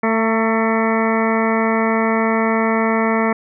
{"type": "harmonic tone with a mistuned harmonic", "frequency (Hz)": 223.3, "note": "A3", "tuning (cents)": 26, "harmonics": [1, 2, 3, 4, 5, 6, 8, 9, 10], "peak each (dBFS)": [-18, -21, -23, -24, -25, -26, -27, -28, -28], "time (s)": [0.03, 3.33], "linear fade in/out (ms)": 5, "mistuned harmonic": 4, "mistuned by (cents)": 26, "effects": []}